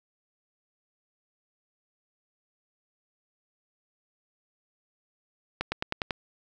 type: accelerating click train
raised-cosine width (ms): 0.3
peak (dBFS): -12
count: 6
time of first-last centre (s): 5.61-6.108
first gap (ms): 110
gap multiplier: 0.95
effects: none